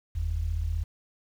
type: tone pair together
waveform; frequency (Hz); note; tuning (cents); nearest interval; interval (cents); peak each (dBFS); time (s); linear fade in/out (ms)
sine; 45.06 / 80.8; F#1 / E2; -45 / -34; minor seventh; 1011; -30 / -28; 0.15-0.84; 10
effects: 9-bit